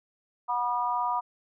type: harmonic tone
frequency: 243.1 Hz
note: B3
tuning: 27 cents flat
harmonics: 3 / 4 / 5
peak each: -32 / -27 / -32 dBFS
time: 0.48-1.21 s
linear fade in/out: 20 ms
effects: none